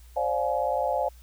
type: chord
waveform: sine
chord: D half-diminished seventh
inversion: third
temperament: just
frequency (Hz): 528.6 / 587.3 / 704.8 / 845.8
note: C5 / D5 / F5 / Ab5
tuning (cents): +18 / 0 / +16 / +31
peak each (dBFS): -29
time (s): 0.16-1.09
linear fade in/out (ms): 10
effects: added 60 Hz sine -47 dBFS peak until 1.22 s + white hiss -59 dBFS RMS until 1.22 s